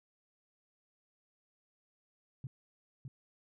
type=tone with echo; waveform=sine; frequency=130.81 Hz; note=C3; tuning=in tune; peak=-38 dBFS; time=2.44-2.47 s; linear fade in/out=2 ms; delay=610 ms; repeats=1; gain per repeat=-4 dB; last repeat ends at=3.08 s; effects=none